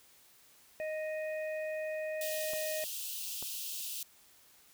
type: harmonic tone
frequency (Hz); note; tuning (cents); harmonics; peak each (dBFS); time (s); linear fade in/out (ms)
622.3; D#5; 0; 1 / 3 / 4; -35 / -45 / -47; 0.8-2.84; 0
type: high-pass noise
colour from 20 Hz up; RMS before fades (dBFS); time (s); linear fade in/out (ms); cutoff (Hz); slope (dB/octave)
white; -40; 2.21-4.03; 2; 2600; 96
type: clicks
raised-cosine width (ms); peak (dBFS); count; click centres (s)
1; -32; 2; 2.535 / 3.426
effects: white hiss -62 dBFS RMS until 4.73 s